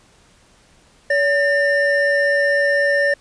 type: tone pair together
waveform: triangle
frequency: 568.2 / 1804 Hz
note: C#5 / A6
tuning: +43 / +43 cents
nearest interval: octave + minor sixth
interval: 2000 cents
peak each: -15 dBFS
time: 1.1-3.14 s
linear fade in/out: 5 ms
effects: pink hiss -53 dBFS RMS until 3.2 s + resampled to 22050 Hz